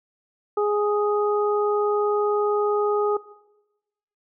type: harmonic tone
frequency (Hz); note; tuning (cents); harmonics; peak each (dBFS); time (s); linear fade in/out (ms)
415.3; G#4; 0; 1 / 2 / 3; -20 / -28 / -28; 0.57-3.17; 5
effects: noise-tail reverb RT60 1.0 s tail -19 dB re dry